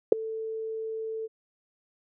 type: tone with ADSR envelope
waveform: sine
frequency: 443.3 Hz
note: A4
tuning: 13 cents sharp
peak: -8 dBFS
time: 0.12-1.28 s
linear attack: 4 ms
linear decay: 6 ms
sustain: -23 dB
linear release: 29 ms
effects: none